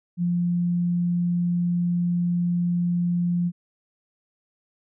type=tone; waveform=sine; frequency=174.61 Hz; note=F3; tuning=in tune; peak=-20 dBFS; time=0.17-3.52 s; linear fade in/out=50 ms; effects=none